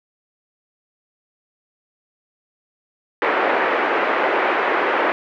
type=band-pass noise; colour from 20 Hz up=pink; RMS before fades=-19 dBFS; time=3.22-5.12 s; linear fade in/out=0 ms; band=370 to 2200 Hz; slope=24 dB/octave; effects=none